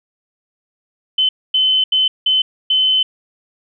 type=tone bursts at uneven times; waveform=sine; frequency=3049 Hz; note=G7; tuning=49 cents flat; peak=-11 dBFS; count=5; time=1.18-1.29 / 1.54-1.84 / 1.92-2.08 / 2.26-2.42 / 2.7-3.03 s; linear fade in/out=5 ms; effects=none